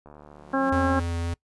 click train, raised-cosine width 1 ms, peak -32 dBFS, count 55, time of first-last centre 0.06-0.787 s, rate 74.3 Hz
sawtooth tone with exponential growth, 180.8 Hz, F#3, 40 cents flat, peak -32 dBFS, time 0.14-0.7 s, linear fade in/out 5 ms, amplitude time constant 120 ms
harmonic tone, 269.4 Hz, C#4, 49 cents flat, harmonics 1 / 2 / 3 / 4 / 5 / 6, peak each -24 / -27 / -29 / -30 / -31 / -32 dBFS, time 0.53-1 s, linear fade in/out 10 ms
square tone with vibrato, 84.9 Hz, F2, 48 cents flat, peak -27 dBFS, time 0.72-1.34 s, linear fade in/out 5 ms, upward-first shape sine, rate 3.8 Hz, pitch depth 8 cents each way
effects noise-tail reverb RT60 0.1 s tail -23 dB re dry + resampled to 24000 Hz

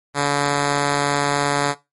5% pulse tone, 143.2 Hz, D3, 43 cents flat, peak -6 dBFS, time 0.14-1.75 s, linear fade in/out 50 ms, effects noise-tail reverb RT60 0.2 s tail -17 dB re dry + MP3 48 kbps

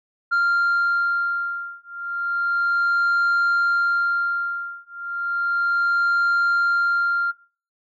sine beating tone pair, 1392 / 1392.33 Hz, F6 / F6, -6 / -6 cents, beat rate 0.33 Hz, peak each -20 dBFS, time 0.31-7.32 s, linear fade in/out 20 ms, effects noise-tail reverb RT60 0.4 s tail -19 dB re dry + tanh soft clip ceiling -15 dBFS

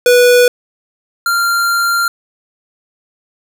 square tone pair in turn, 490.5 / 1387.3 Hz, B4 / F6, -12 / -12 cents, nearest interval octave + tritone, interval 1800 cents, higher second, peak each -6 / -12 dBFS, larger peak first, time 0.06-0.48 / 1.26-2.08 s, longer second, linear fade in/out 2 ms, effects none

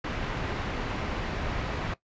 pink low-pass noise, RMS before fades -32 dBFS, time 0.04-1.94 s, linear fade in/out 5 ms, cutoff 2600 Hz, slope 12 dB/octave, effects noise-tail reverb RT60 0.1 s tail -17 dB re dry + resampled to 16000 Hz

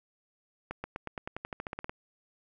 accelerating click train, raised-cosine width 0.5 ms, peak -21 dBFS, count 15, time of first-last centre 0.71-1.895 s, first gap 130 ms, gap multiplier 0.93, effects none

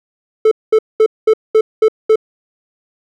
triangle tone bursts, 437.6 Hz, A4, 9 cents flat, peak -4 dBFS, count 7, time 0.45-2.158 s, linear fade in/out 5 ms, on 64 ms, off 210 ms, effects none

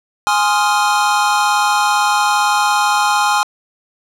square chord, F minor seventh, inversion first, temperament equal, 830.6 / 1046.5 / 1244.5 / 1396.9 Hz, Ab5 / C6 / Eb6 / F6, 0 / 0 / 0 / 0 cents, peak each -16 / -19 / -21 / -20 dBFS, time 0.27-3.43 s, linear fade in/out 0 ms, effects low-pass 10000 Hz 12 dB/octave

